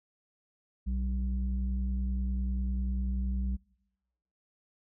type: tone pair together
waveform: sine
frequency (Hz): 61.3 / 194.19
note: B1 / G3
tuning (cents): -12 / -16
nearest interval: octave + minor sixth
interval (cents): 1996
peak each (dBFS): -28 / -36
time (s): 0.86-3.57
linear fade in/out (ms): 20
effects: noise-tail reverb RT60 1.0 s tail -26 dB re dry + tanh soft clip ceiling -22 dBFS